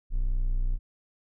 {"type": "tone", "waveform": "triangle", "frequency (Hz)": 30.87, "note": "B0", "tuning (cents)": 0, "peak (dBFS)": -21, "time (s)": [0.1, 0.79], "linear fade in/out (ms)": 50, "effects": []}